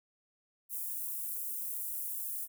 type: high-pass noise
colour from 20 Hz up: white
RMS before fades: -38 dBFS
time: 0.69-2.48 s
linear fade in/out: 50 ms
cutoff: 10000 Hz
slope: 24 dB/octave
effects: none